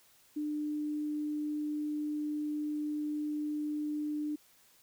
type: tone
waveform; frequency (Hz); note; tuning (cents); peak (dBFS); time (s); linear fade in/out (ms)
sine; 299.4; D4; +33; -32; 0.36-4.36; 10
effects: white hiss -64 dBFS RMS until 4.82 s